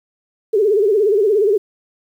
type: tone with vibrato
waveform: sine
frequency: 414 Hz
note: G#4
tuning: 5 cents flat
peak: -11 dBFS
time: 0.53-1.58 s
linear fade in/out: 10 ms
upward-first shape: sine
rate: 17 Hz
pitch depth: 130 cents each way
effects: 8-bit